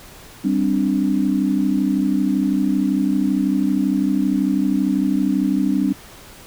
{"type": "chord", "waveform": "sine", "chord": "G suspended fourth", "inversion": "none", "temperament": "just", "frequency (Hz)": [196, 261.3, 294], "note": ["G3", "C4", "D4"], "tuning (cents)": [0, -2, 2], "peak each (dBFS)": -20, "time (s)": [0.44, 5.93], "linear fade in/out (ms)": 10, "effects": ["pink hiss -42 dBFS RMS until 6.46 s"]}